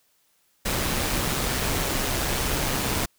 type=noise with amplitude modulation; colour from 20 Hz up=pink; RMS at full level=-24 dBFS; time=0.65-3.06 s; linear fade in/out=10 ms; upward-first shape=sine; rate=133 Hz; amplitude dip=35%; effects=white hiss -66 dBFS RMS until 3.18 s